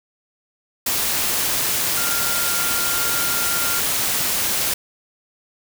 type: tone in noise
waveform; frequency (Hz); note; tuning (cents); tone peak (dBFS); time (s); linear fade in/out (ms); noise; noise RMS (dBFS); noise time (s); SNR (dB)
sine; 1396.9; F6; 0; -27; 1.97-3.8; 5; white; -21; 0.86-4.74; -9
effects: none